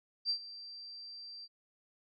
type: tone with ADSR envelope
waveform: sine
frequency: 4699 Hz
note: D8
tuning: in tune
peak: -28 dBFS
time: 0.25-1.48 s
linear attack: 47 ms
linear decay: 85 ms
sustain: -17 dB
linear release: 41 ms
effects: none